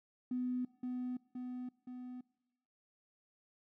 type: tone with echo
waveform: triangle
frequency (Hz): 250.2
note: B3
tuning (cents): +23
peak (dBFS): -30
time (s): 0.31-0.65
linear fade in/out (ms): 5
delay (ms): 520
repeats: 3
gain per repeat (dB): -4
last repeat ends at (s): 2.21
effects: noise-tail reverb RT60 1.0 s tail -24 dB re dry + tanh soft clip ceiling -32 dBFS